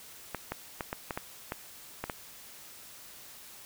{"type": "clicks", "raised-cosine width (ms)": 0.5, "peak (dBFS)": -18, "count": 9, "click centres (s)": [0.347, 0.52, 0.808, 0.929, 1.108, 1.175, 1.521, 2.04, 2.098], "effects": ["white hiss -50 dBFS RMS until 3.65 s"]}